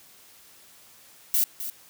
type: noise with echo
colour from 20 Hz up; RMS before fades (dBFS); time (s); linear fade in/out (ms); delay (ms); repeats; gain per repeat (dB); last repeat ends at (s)
violet; -22; 1.34-1.44; 0; 260; 1; -11; 1.7
effects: white hiss -53 dBFS RMS until 1.89 s + high-pass 60 Hz 12 dB/octave